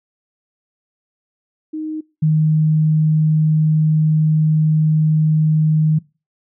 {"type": "tone pair in turn", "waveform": "sine", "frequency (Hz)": [311.1, 155.55], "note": ["D#4", "D#3"], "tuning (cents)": [0, 0], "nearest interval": "octave", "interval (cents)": 1200, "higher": "first", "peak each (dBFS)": [-22, -11], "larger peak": "second", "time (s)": [[1.73, 2.01], [2.22, 5.99]], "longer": "second", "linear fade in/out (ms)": 10, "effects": ["noise-tail reverb RT60 0.3 s tail -23 dB re dry"]}